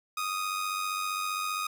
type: tone with amplitude modulation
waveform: sawtooth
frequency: 1244.5 Hz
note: D#6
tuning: in tune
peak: -24 dBFS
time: 0.17-1.67 s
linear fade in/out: 5 ms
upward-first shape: sine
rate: 95.2 Hz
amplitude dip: 50%
effects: none